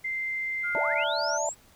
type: tone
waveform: sine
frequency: 2085 Hz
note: C7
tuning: 7 cents flat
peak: -28 dBFS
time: 0.04-1.04 s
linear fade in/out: 10 ms
type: tone with tremolo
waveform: sine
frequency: 1421 Hz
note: F6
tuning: 30 cents sharp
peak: -30 dBFS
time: 0.63-1.38 s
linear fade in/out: 20 ms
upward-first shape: sine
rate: 3.1 Hz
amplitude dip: 35%
type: linear sweep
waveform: sine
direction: up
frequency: 51.91 to 7910 Hz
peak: -31 dBFS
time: 0.74-1.55 s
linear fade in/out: 50 ms
type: chord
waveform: sine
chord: D suspended second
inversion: none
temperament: equal with one note detuned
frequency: 587.3 / 659.3 / 888.2 Hz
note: D5 / E5 / A5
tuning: 0 / 0 / +16 cents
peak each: -31 dBFS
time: 0.75-1.49 s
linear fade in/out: 0 ms
effects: pink hiss -58 dBFS RMS until 1.75 s